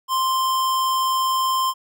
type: tone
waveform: square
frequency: 1046.5 Hz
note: C6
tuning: in tune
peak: -19 dBFS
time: 0.08-1.74 s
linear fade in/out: 50 ms
effects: none